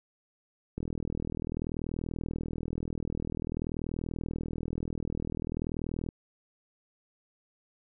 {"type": "click train", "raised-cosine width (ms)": 3, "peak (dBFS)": -21, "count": 216, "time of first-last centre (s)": [0.78, 6.089], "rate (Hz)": 40.5, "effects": []}